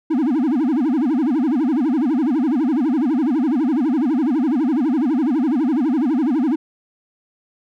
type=tone with vibrato; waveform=triangle; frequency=277.2 Hz; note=C#4; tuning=in tune; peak=-13 dBFS; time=0.1-6.56 s; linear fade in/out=10 ms; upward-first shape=sine; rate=12 Hz; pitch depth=300 cents each way; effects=none